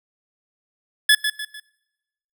25% pulse tone with echo, 1714 Hz, A6, 46 cents flat, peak -7 dBFS, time 1.09-1.15 s, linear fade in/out 5 ms, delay 150 ms, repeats 3, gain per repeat -8 dB, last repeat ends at 1.6 s, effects noise-tail reverb RT60 1.0 s tail -23 dB re dry

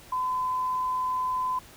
sine tone, 1016 Hz, B5, 49 cents sharp, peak -25 dBFS, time 0.12-1.59 s, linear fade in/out 5 ms, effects pink hiss -50 dBFS RMS until 1.76 s

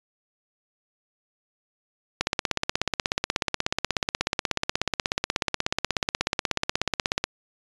click train, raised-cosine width 0.2 ms, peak -5 dBFS, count 84, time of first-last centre 2.21-7.24 s, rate 16.5 Hz, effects resampled to 22050 Hz

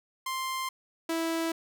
sawtooth tone pair in turn, 1050 / 328.5 Hz, C6 / E4, +6 / -6 cents, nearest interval octave + minor sixth, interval 2012 cents, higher first, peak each -27 / -24 dBFS, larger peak second, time 0.26-0.69 / 1.09-1.52 s, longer neither, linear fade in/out 5 ms, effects none

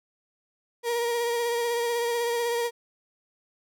35% pulse tone with vibrato, 471.9 Hz, A#4, 21 cents sharp, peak -23 dBFS, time 0.83-2.71 s, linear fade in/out 50 ms, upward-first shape sine, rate 16 Hz, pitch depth 26 cents each way, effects none

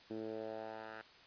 10% pulse tone with band-pass filter sweep, 110 Hz, A2, in tune, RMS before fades -45 dBFS, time 0.1-1.02 s, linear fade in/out 10 ms, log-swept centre 310 to 1400 Hz, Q 2, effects white hiss -60 dBFS RMS until 1.26 s + resampled to 11025 Hz

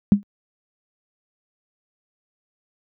sine tone with exponential decay, 202.3 Hz, G#3, 45 cents flat, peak -5 dBFS, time 0.12-0.23 s, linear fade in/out 0 ms, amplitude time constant 22 ms, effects high-pass 60 Hz 12 dB/octave

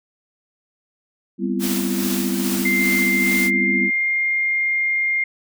sine chord, C major seventh, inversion second, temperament equal with one note detuned, 196 / 246.9 / 261.6 / 338.1 Hz, G3 / B3 / C4 / E4, 0 / 0 / 0 / +44 cents, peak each -23 / -25 / -28 / -26 dBFS, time 1.38-3.91 s, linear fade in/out 50 ms
white noise with tremolo, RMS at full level -26 dBFS, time 1.59-3.51 s, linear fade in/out 50 ms, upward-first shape sine, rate 2.4 Hz, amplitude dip 40%
sine tone with pitch glide, 2093 to 2117 Hz, C7 to C7, 0 to +20 cents, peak -17 dBFS, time 2.65-5.24 s, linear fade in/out 5 ms, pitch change +20 cents, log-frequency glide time 3.15-4.1 s
effects none

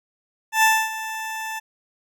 20% pulse tone with ADSR envelope, 881 Hz, A5, 2 cents sharp, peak -8 dBFS, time 0.52-1.6 s, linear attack 110 ms, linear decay 260 ms, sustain -15 dB, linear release 18 ms, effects none

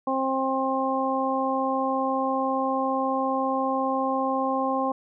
harmonic tone, 265.4 Hz, C4, 25 cents sharp, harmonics 1 / 2 / 3 / 4, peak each -28 / -28 / -28 / -28 dBFS, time 0.07-4.92 s, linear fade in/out 5 ms, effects none

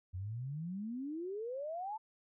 sine exponential sweep, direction up, 87.31 to 900 Hz, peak -38 dBFS, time 0.13-1.98 s, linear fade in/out 20 ms, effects none

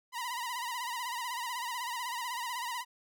sawtooth tone with vibrato, 970 Hz, B5, 31 cents flat, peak -31 dBFS, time 0.12-2.85 s, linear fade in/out 50 ms, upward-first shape sine, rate 16 Hz, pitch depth 87 cents each way, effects none

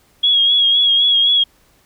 sine tone with vibrato, 3309 Hz, G#7, 7 cents flat, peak -10 dBFS, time 0.23-1.44 s, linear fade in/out 10 ms, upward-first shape sine, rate 3.9 Hz, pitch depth 38 cents each way, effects pink hiss -55 dBFS RMS until 1.85 s

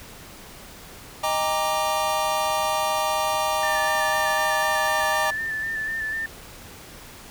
square chord, Eb major seventh, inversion none, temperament equal with one note detuned, 622.3 / 801.4 / 932.3 / 1174.7 Hz, Eb5 / G5 / Bb5 / D6, 0 / +38 / 0 / 0 cents, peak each -28 dBFS, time 1.23-5.31 s, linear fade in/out 10 ms
sine tone with vibrato, 1773 Hz, A6, 13 cents sharp, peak -25 dBFS, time 3.63-6.26 s, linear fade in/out 2 ms, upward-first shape square, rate 4 Hz, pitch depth 24 cents each way
effects pink hiss -43 dBFS RMS until 7.3 s

